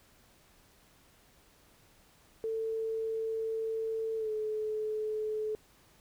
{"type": "tone with pitch glide", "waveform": "sine", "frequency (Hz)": [445.9, 430.5], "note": ["A4", "A4"], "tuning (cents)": [23, -38], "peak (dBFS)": -31, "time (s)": [2.44, 5.55], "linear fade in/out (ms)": 0, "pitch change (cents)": -61, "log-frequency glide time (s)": [4.17, 4.3], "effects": ["pink hiss -63 dBFS RMS until 6 s"]}